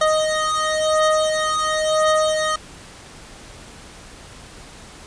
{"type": "beating tone pair", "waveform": "25% pulse", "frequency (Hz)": [622, 622.96], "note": ["D#5", "D#5"], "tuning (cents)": [-1, 2], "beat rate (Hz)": 0.96, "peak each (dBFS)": -16, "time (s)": [0.01, 2.56], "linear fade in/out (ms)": 5, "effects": ["pink hiss -41 dBFS RMS until 5.06 s", "resampled to 22050 Hz"]}